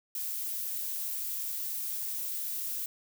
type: noise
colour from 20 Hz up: violet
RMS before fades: -35 dBFS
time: 0.15-2.86 s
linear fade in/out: 2 ms
effects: none